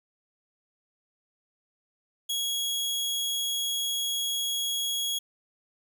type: tone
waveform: sawtooth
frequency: 3322 Hz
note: G#7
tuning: in tune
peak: -24 dBFS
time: 2.29-5.19 s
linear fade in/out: 10 ms
effects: none